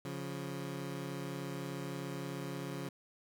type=tone pair together; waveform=20% pulse; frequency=139.7 / 176.3 Hz; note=C#3 / F3; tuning=+14 / +17 cents; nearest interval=major third; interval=403 cents; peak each=-36 / -38 dBFS; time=0.05-2.89 s; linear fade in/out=2 ms; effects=none